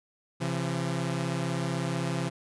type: tone pair together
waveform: sawtooth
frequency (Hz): 134.07 / 169.9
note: C3 / F3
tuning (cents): +43 / -47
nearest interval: major third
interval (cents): 410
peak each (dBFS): -27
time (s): 0.4-2.3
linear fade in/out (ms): 20
effects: resampled to 24000 Hz